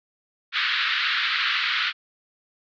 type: band-pass noise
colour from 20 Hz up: pink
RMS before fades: -24 dBFS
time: 0.52-1.93 s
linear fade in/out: 50 ms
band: 1300 to 4200 Hz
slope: 48 dB/octave
effects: none